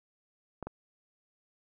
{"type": "clicks", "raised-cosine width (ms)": 1, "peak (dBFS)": -24, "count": 2, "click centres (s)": [0.627, 0.67], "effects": []}